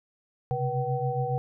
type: tone cluster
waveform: sine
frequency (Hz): 128.7 / 135.9 / 484.9 / 762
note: C3 / C#3 / B4 / G5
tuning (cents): -28 / -34 / -32 / -49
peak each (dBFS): -31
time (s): 0.51-1.38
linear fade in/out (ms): 0
effects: none